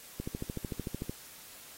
click train, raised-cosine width 3 ms, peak -22 dBFS, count 13, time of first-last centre 0.2-1.096 s, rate 13.4 Hz, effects white hiss -51 dBFS RMS until 1.77 s + AAC 48 kbps

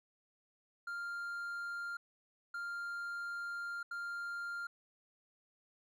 triangle tone bursts at uneven times, 1396.9 Hz, F6, in tune, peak -37 dBFS, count 3, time 0.87-1.97 / 2.54-3.83 / 3.91-4.67 s, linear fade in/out 5 ms, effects none

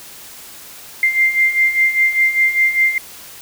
sine beating tone pair, 2093 / 2098 Hz, C7 / C7, 0 / +4 cents, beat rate 5 Hz, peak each -18 / -13 dBFS, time 1.03-2.98 s, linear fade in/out 2 ms, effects white hiss -37 dBFS RMS until 3.41 s

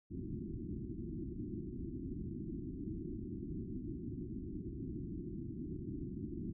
white low-pass noise, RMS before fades -43 dBFS, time 0.1-6.53 s, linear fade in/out 20 ms, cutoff 360 Hz, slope 96 dB/octave, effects none

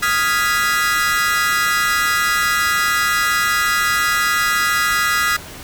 40% pulse chord, F half-diminished seventh, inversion third, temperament equal, 1244.5 / 1396.9 / 1661.2 / 1975.5 Hz, Eb6 / F6 / Ab6 / Cb7, 0 / 0 / 0 / 0 cents, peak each -20 dBFS, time 0.02-5.37 s, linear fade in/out 10 ms, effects pink hiss -35 dBFS RMS until 5.63 s

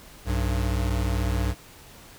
square tone pair together, 61.48 / 97.6 Hz, B1 / G2, -7 / -7 cents, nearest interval minor sixth, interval 800 cents, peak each -25 / -28 dBFS, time 0.25-1.55 s, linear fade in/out 50 ms, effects pink hiss -48 dBFS RMS until 2.18 s

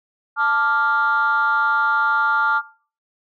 sine chord, D minor, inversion second, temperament equal, 880 / 1174.7 / 1396.9 Hz, A5 / D6 / F6, 0 / 0 / 0 cents, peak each -21 / -21 / -17 dBFS, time 0.36-2.62 s, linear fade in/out 50 ms, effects noise-tail reverb RT60 0.4 s tail -17 dB re dry + tanh soft clip ceiling -10 dBFS

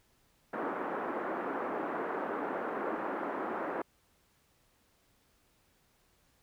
pink band-pass noise, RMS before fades -36 dBFS, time 0.53-3.82 s, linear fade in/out 5 ms, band 270 to 1500 Hz, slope 24 dB/octave, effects pink hiss -70 dBFS RMS until 6.42 s

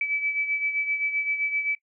sine beating tone pair, 2300 / 2307.7 Hz, D7 / D7, -37 / -31 cents, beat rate 7.7 Hz, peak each -25 / -32 dBFS, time 0.01-1.75 s, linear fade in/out 2 ms, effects noise-tail reverb RT60 0.1 s tail -18 dB re dry

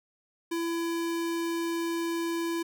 square tone, 335.4 Hz, E4, 30 cents sharp, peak -29 dBFS, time 0.51-2.63 s, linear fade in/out 10 ms, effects none

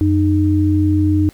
sine tone pair together, 91.3 / 306.3 Hz, F#2 / D#4, -23 / -27 cents, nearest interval octave + major sixth, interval 2096 cents, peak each -14 dBFS, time 0.01-1.29 s, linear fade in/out 0 ms, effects pink hiss -48 dBFS RMS until 1.33 s

